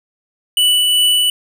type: tone with tremolo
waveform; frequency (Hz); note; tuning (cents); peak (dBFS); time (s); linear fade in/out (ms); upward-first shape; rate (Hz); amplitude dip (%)
square; 2967; F#7; +4; -10; 0.57-1.3; 2; triangle; 2.6; 25
effects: none